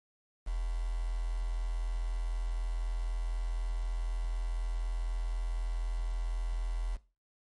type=tone with quantisation; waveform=sine; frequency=42 Hz; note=E1; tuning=33 cents sharp; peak=-30 dBFS; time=0.46-6.97 s; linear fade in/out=20 ms; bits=8; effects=noise-tail reverb RT60 0.3 s tail -17 dB re dry + MP3 48 kbps